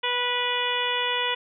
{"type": "harmonic tone", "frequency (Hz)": 490.3, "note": "B4", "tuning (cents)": -13, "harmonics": [1, 2, 3, 4, 5, 6, 7], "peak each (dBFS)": [-32, -29, -34, -31, -32, -29, -31], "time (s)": [0.03, 1.35], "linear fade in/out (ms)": 10, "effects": []}